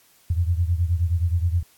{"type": "beating tone pair", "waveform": "sine", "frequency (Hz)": [83.6, 93.1], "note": ["E2", "F#2"], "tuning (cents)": [25, 11], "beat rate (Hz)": 9.5, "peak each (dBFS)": [-20, -24], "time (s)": [0.3, 1.63], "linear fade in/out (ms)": 5, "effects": ["white hiss -57 dBFS RMS until 1.77 s", "AAC 64 kbps"]}